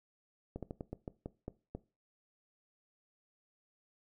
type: slowing click train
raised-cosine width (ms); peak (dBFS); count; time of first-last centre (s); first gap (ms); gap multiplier
2; -27; 9; 0.56-1.75; 67; 1.22
effects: noise-tail reverb RT60 0.3 s tail -18 dB re dry